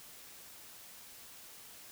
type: silence
effects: white hiss -53 dBFS RMS until 1.91 s